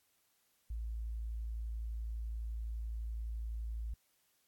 sine tone, 55.9 Hz, A1, 28 cents sharp, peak -37 dBFS, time 0.7-3.94 s, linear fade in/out 5 ms, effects white hiss -75 dBFS RMS until 4.47 s + AAC 64 kbps

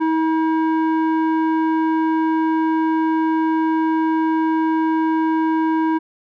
square tone with low-pass filter, 320 Hz, D#4, 49 cents sharp, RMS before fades -18 dBFS, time 0-5.99 s, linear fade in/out 20 ms, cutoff 1200 Hz, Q 1.6, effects none

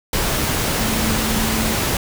sine tone in noise, 221.1 Hz, A3, 9 cents sharp, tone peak -23 dBFS, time 0.8-1.75 s, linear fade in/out 2 ms, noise pink, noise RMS -20 dBFS, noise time 0.13-1.97 s, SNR -6 dB, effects none

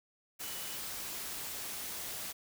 sine tone in noise, 2960 Hz, F#7, in tune, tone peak -50 dBFS, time 0.42-0.77 s, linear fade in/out 20 ms, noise white, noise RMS -41 dBFS, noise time 0.39-2.33 s, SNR -12 dB, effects none

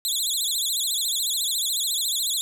20% pulse tone with vibrato, 3729 Hz, A#7, in tune, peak -17 dBFS, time 0.05-2.41 s, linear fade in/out 0 ms, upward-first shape sine, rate 14 Hz, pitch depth 200 cents each way, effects none

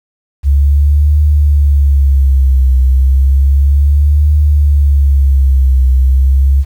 sine tone with vibrato, 69.3 Hz, C#2, in tune, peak -5 dBFS, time 0.43-6.65 s, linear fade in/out 50 ms, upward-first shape triangle, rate 0.32 Hz, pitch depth 130 cents each way, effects 7-bit

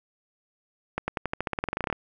accelerating click train, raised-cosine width 0.5 ms, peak -12 dBFS, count 18, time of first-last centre 0.98-1.927 s, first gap 100 ms, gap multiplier 0.92, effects none

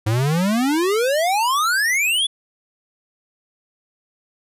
square exponential sweep, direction up, 103.83 to 3500 Hz, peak -17 dBFS, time 0.06-2.27 s, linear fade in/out 10 ms, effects resampled to 32000 Hz

